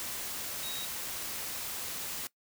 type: tone in noise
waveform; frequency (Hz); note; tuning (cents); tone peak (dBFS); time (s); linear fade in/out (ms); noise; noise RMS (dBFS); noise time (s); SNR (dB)
sine; 3795; A#7; +30; -40; 0.63-0.85; 0; white; -38; 0-2.27; -5
effects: noise-tail reverb RT60 0.1 s tail -20 dB re dry